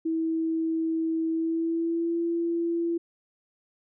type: tone with pitch glide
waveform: sine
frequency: 324.4 to 337.8 Hz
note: E4 to E4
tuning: -28 to +42 cents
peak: -24 dBFS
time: 0.05-2.98 s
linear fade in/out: 10 ms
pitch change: +70 cents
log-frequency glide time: 1.3-2.18 s
effects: none